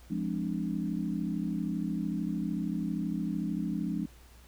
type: chord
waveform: sine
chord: D half-diminished seventh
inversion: first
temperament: equal with one note detuned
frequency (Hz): 174.61 / 207.7 / 261.6 / 299.3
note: F3 / Ab3 / C4 / D4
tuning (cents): 0 / 0 / 0 / +33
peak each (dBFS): -34 / -34 / -38 / -36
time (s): 0.1-4.06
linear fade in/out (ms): 10
effects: added 60 Hz sine -53 dBFS peak until 4.47 s + pink hiss -59 dBFS RMS until 4.47 s